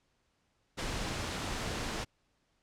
pink noise, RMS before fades -36 dBFS, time 0.77-2.05 s, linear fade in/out 20 ms, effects pink hiss -75 dBFS RMS until 2.62 s + low-pass 7000 Hz 12 dB/octave

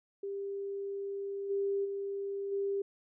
sine tone with level steps, 397.1 Hz, G4, 22 cents sharp, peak -35 / -29 / -34 / -30 dBFS, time 0.23-2.82 s, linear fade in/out 5 ms, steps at 1.49 / 1.84 / 2.51 s, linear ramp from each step 20 ms, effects none

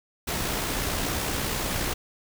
pink noise with amplitude modulation, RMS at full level -27 dBFS, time 0.27-1.94 s, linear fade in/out 10 ms, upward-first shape sine, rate 60.5 Hz, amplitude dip 30%, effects none

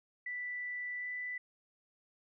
sine tone with pitch glide, 1975 to 1986.4 Hz, B6 to B6, 0 to +9 cents, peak -37 dBFS, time 0.26-1.38 s, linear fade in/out 5 ms, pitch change +9 cents, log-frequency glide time 0.98-1.07 s, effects none

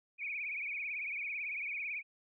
sine tone with vibrato, 2349 Hz, D7, in tune, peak -36 dBFS, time 0.18-2.03 s, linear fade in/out 50 ms, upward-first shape triangle, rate 18 Hz, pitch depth 140 cents each way, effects none

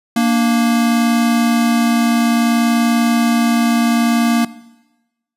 square tone pair together, 233.1 / 293.7 Hz, A#3 / D4, 0 / 0 cents, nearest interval major third, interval 400 cents, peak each -13 / -21 dBFS, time 0.16-4.45 s, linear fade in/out 5 ms, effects noise-tail reverb RT60 1.0 s tail -18 dB re dry + resampled to 32000 Hz

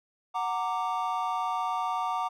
triangle chord, Gb augmented, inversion none, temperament equal with one note detuned, 740 / 923.8 / 1174.7 Hz, Gb5 / Bb5 / D6, 0 / -16 / 0 cents, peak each -30 dBFS, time 0.34-2.29 s, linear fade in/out 20 ms, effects none

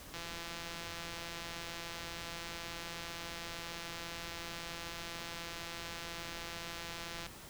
click train, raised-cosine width 0.2 ms, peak -26 dBFS, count 1205, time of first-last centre 0.14-7.264 s, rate 169 Hz, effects pink hiss -51 dBFS RMS until 7.49 s

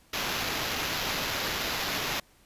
white noise with sample-and-hold, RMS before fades -31 dBFS, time 0.13-2.2 s, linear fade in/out 5 ms, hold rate 8820 Hz, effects pink hiss -61 dBFS RMS until 2.45 s + resampled to 32000 Hz

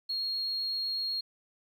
sine tone, 4277 Hz, C8, 37 cents sharp, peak -29 dBFS, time 0.09-1.21 s, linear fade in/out 10 ms, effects tanh soft clip ceiling -25 dBFS + 11-bit

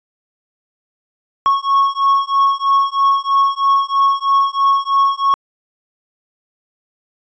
triangle beating tone pair, 1100 / 1103.1 Hz, C#6 / C#6, -14 / -9 cents, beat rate 3.1 Hz, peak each -13 dBFS, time 1.46-5.34 s, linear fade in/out 0 ms, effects resampled to 16000 Hz

